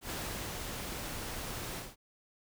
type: noise with ADSR envelope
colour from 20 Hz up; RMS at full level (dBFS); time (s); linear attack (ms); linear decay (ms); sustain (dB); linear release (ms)
pink; -38; 0.01-1.96; 93; 420; -2; 200
effects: none